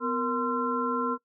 sine tone cluster, 250.6 / 466.7 / 1037 / 1357 Hz, B3 / A#4 / C6 / E6, +25 / +2 / -16 / +50 cents, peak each -31 dBFS, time 0-1.18 s, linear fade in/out 50 ms, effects noise-tail reverb RT60 0.1 s tail -20 dB re dry

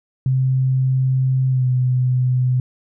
sine tone with pitch glide, 130.81 to 126.79 Hz, C3 to B2, 0 to +46 cents, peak -14 dBFS, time 0.26-2.6 s, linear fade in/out 2 ms, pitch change -54 cents, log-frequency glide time 1.49-1.67 s, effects none

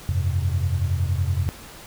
sine chord, F suspended second, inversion none, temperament equal, 87.31 / 98 / 130.81 Hz, F2 / G2 / C3, 0 / 0 / 0 cents, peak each -22 / -25 / -27 dBFS, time 0.09-1.49 s, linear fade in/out 0 ms, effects pink hiss -42 dBFS RMS until 1.86 s

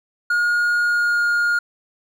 triangle tone with pitch glide, 1432 to 1421.3 Hz, F6 to F6, +43 to +30 cents, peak -14 dBFS, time 0.3-1.59 s, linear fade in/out 5 ms, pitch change -13 cents, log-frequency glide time 0.84-1.25 s, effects none

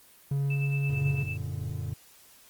triangle tone, 139.5 Hz, C#3, 11 cents sharp, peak -23 dBFS, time 0.31-1.23 s, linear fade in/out 5 ms
sine tone with tremolo, 2637 Hz, E7, in tune, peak -33 dBFS, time 0.5-1.37 s, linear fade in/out 5 ms, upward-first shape sine, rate 9 Hz, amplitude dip 70%
triangle chord, Gb augmented, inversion none, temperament just, 92.5 / 115.62 / 144.53 Hz, Gb2 / Bb2 / D3, 0 / -14 / -27 cents, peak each -33 / -34 / -34 dBFS, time 0.89-1.94 s, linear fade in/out 10 ms
effects white hiss -56 dBFS RMS until 2.49 s + Opus 24 kbps

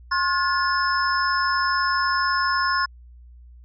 sine tone cluster, 1068 / 1436 / 1726 / 5230 Hz, C6 / F6 / A6 / E8, +35 / +48 / -34 / -15 cents, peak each -22 / -24 / -28 / -28 dBFS, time 0.11-2.86 s, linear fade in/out 10 ms, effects added 60 Hz sine -43 dBFS peak until 3.64 s

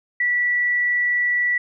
sine tone, 1954 Hz, B6, 19 cents flat, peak -17 dBFS, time 0.2-1.58 s, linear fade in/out 5 ms, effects none

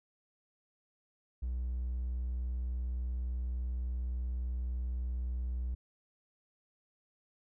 triangle tone, 61.74 Hz, B1, in tune, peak -30 dBFS, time 1.42-5.75 s, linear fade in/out 10 ms, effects tanh soft clip ceiling -27 dBFS

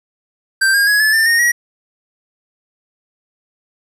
square tone with pitch steps, 1568 / 1620.5 / 1674.7 / 1730.8 / 1788.7 / 1848.6 / 1910.5 Hz, G6 / G#6 / G#6 / A6 / A6 / A#6 / A#6, 0 / -43 / +14 / -29 / +28 / -15 / +42 cents, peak -11 dBFS, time 0.61-1.52 s, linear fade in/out 10 ms, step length 130 ms, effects resampled to 32000 Hz + 8-bit

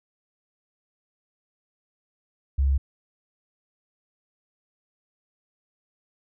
sine tone, 68.3 Hz, C#2, 25 cents flat, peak -18 dBFS, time 2.58-2.78 s, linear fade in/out 10 ms, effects none

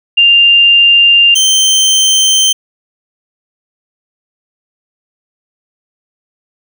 sine / 25% pulse tone pair in turn, 2794 / 3115 Hz, F7 / G7, 0 / -12 cents, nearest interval major second, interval 188 cents, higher second, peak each -3 dBFS, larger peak neither, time 0.17-1.35 / 1.35-2.53 s, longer neither, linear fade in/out 10 ms, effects none

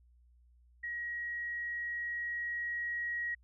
sine tone with level ramp, 1900 Hz, A#6, 33 cents sharp, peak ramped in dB -36 to -33 dBFS, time 0.83-3.35 s, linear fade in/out 10 ms, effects added 60 Hz sine -61 dBFS peak until 3.43 s

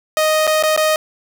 sawtooth tone with dropouts, 622.3 Hz, D#5, in tune, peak -9 dBFS, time 0.17-0.96 s, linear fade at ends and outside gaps 1 ms, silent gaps 0.469-0.475 / 0.626-0.635 / 0.764-0.775 s, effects 8-bit

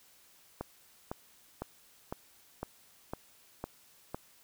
click train, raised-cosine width 1 ms, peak -22 dBFS, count 8, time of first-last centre 0.61-4.145 s, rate 1.98 Hz, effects white hiss -62 dBFS RMS until 4.43 s

